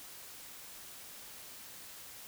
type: silence
effects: white hiss -50 dBFS RMS until 2.27 s